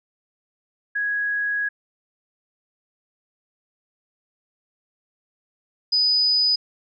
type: tone pair in turn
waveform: sine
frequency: 1662 / 4980 Hz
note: G#6 / D#8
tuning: +1 / +1 cents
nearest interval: octave + perfect fifth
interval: 1900 cents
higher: second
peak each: -21 / -16 dBFS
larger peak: second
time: 0.95-1.69 / 5.92-6.56 s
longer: first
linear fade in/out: 10 ms
effects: none